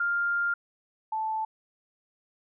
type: tone pair in turn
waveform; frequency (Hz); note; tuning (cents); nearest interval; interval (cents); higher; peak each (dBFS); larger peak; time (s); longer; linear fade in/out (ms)
sine; 1400 / 876.4; F6 / A5; +4 / -7; minor sixth; 811; first; -24 / -27; first; 0-0.54 / 1.12-1.45; first; 5
effects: none